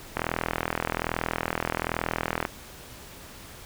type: click train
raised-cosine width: 0.5 ms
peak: -10 dBFS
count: 95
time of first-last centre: 0.17-2.452 s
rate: 41.2 Hz
effects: pink hiss -45 dBFS RMS until 3.65 s